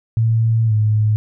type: tone with pitch glide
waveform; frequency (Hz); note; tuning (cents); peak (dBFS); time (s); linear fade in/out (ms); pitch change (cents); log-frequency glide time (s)
sine; 113.2 to 107.28; A2 to A2; +50 to -43; -12; 0.17-1.16; 0; -93; 0.66-0.73
effects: none